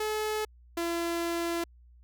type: tone pair in turn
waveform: sawtooth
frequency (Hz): 429.1 / 339.1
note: A4 / E4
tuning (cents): -43 / +49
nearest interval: major third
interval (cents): 408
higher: first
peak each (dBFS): -25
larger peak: neither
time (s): 0-0.45 / 0.77-1.64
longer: second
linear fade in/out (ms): 5
effects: added 60 Hz sine -53 dBFS peak until 2.03 s